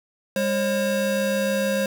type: tone pair together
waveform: square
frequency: 201.6 / 538.2 Hz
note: G3 / C5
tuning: +49 / +49 cents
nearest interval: octave + perfect fourth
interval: 1700 cents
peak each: -26 / -23 dBFS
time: 0.36-1.86 s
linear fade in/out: 2 ms
effects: none